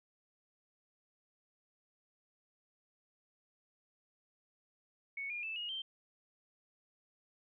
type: tone with pitch steps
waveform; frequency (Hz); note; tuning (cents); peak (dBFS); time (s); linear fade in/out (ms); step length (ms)
sine; 2217 / 2418 / 2636 / 2875 / 3135; C#7 / D7 / E7 / F7 / G7; 0 / +50 / -1 / +50 / -1; -38; 5.17-5.82; 5; 130
effects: none